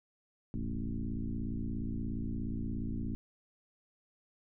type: tone with frequency modulation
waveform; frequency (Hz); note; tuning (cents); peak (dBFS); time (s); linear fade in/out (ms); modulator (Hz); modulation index
sine; 101.6; G#2; -38; -33; 0.54-3.15; 0; 57; 3.2
effects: none